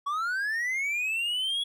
triangle linear sweep, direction up, 1108.7 to 3372 Hz, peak -25 dBFS, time 0.06-1.64 s, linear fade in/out 10 ms, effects none

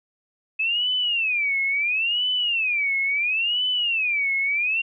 sine tone with vibrato, 2559 Hz, D#7, 48 cents sharp, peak -20 dBFS, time 0.59-4.82 s, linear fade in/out 10 ms, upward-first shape sine, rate 0.73 Hz, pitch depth 280 cents each way, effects none

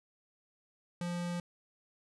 square tone, 174.61 Hz, F3, in tune, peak -35 dBFS, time 1.01-1.4 s, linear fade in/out 2 ms, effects resampled to 24000 Hz

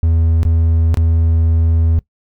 triangle tone with dropouts, 81.9 Hz, E2, 11 cents flat, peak -8 dBFS, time 0.03-1.99 s, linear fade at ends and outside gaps 0 ms, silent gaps 0.431-0.451 / 0.943-0.972 s, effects noise-tail reverb RT60 0.1 s tail -20 dB re dry

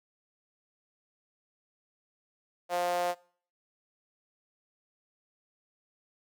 sawtooth tone with high-pass filter, 176.4 Hz, F3, 18 cents sharp, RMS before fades -30 dBFS, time 2.69-3.15 s, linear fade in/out 50 ms, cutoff 620 Hz, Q 7.3, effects noise-tail reverb RT60 0.5 s tail -23 dB re dry

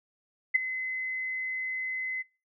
sine tone with ADSR envelope, 2040 Hz, C7, 44 cents flat, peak -16 dBFS, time 0.54-2.23 s, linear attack 16 ms, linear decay 12 ms, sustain -14 dB, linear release 21 ms, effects noise-tail reverb RT60 0.3 s tail -23 dB re dry

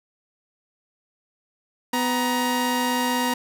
sawtooth tone pair together, 250 / 943.9 Hz, B3 / A#5, +21 / +21 cents, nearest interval octave + major seventh, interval 2300 cents, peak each -20 dBFS, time 1.93-3.34 s, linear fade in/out 5 ms, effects none

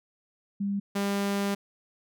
sine / sawtooth tone pair in turn, 200 / 200 Hz, G3 / G3, +35 / +35 cents, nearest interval unison, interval 0 cents, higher neither, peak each -26 / -22 dBFS, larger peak second, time 0.6-0.8 / 0.95-1.55 s, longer second, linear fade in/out 10 ms, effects none

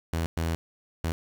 sawtooth tone bursts at uneven times, 82.41 Hz, E2, in tune, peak -22 dBFS, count 3, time 0.13-0.26 / 0.37-0.55 / 1.04-1.12 s, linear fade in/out 0 ms, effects 8-bit

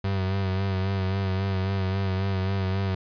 35% pulse tone with vibrato, 95.8 Hz, G2, 39 cents flat, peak -22 dBFS, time 0.04-2.95 s, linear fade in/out 5 ms, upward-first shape sine, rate 3.7 Hz, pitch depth 39 cents each way, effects resampled to 11025 Hz

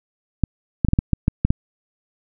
clicks, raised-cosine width 5 ms, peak -3 dBFS, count 9, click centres 0.437 / 0.848 / 0.886 / 0.934 / 0.989 / 1.133 / 1.281 / 1.45 / 1.505 s, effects none

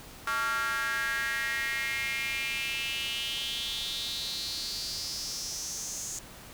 square tone with high-pass filter sweep, 125.6 Hz, B2, 30 cents sharp, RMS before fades -33 dBFS, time 0.27-6.19 s, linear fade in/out 2 ms, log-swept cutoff 1300 to 6800 Hz, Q 5.6, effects pink hiss -48 dBFS RMS until 6.53 s

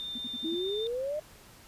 sine tone with vibrato, 3600 Hz, A7, 39 cents sharp, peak -35 dBFS, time 0-0.87 s, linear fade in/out 0 ms, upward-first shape sine, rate 4.8 Hz, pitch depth 8 cents each way
sine tone bursts, 241.6 Hz, B3, 38 cents flat, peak -38 dBFS, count 5, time 0.15-0.55 s, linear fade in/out 5 ms, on 32 ms, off 60 ms
sine exponential sweep, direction up, 313.7 to 622.3 Hz, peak -30 dBFS, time 0.44-1.2 s, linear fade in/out 10 ms
effects pink hiss -54 dBFS RMS until 1.67 s + resampled to 32000 Hz

